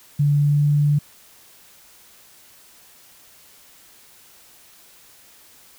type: tone with pitch glide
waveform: sine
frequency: 144.9 to 146.41 Hz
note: D3 to D3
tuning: -23 to -5 cents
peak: -14 dBFS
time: 0.19-0.99 s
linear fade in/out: 10 ms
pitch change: +18 cents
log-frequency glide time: 0.35-0.65 s
effects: white hiss -50 dBFS RMS until 5.78 s